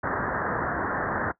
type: low-pass noise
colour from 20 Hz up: white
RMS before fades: -28 dBFS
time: 0.03-1.32 s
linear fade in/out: 10 ms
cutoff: 1800 Hz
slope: 96 dB/octave
effects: noise-tail reverb RT60 0.1 s tail -18 dB re dry + high-pass 60 Hz 12 dB/octave